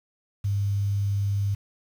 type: tone with quantisation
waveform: sine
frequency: 100.3 Hz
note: G2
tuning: 40 cents sharp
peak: -22 dBFS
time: 0.44-1.55 s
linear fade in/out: 10 ms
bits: 8
effects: none